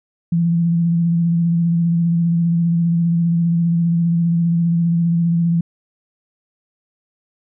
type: tone with vibrato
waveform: sine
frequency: 169 Hz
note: E3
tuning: 43 cents sharp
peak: -13 dBFS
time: 0.32-5.61 s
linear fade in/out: 5 ms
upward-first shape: square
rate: 15 Hz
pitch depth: 20 cents each way
effects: none